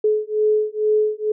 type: beating tone pair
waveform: sine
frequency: 426.2 / 428.4 Hz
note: G#4 / A4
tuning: +45 / -46 cents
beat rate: 2.2 Hz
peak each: -19 dBFS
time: 0.04-1.32 s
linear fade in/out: 5 ms
effects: none